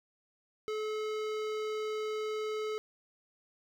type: tone with hard clipping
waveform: sine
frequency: 430.4 Hz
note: A4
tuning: 38 cents flat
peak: -35 dBFS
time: 0.68-2.78 s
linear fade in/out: 0 ms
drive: 18 dB
effects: none